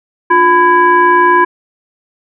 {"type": "tone with frequency modulation", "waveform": "sine", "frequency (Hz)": 1002, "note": "B5", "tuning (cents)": 25, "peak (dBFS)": -5, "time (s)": [0.3, 1.45], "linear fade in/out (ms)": 10, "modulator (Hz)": 648, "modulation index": 0.92, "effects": []}